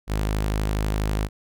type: tone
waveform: sawtooth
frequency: 52.2 Hz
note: G#1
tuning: 10 cents sharp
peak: -18 dBFS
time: 0.07-1.29 s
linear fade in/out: 50 ms
effects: none